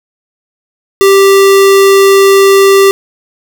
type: tone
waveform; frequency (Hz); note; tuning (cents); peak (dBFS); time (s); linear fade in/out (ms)
square; 392; G4; 0; -3; 1.01-2.91; 0
effects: none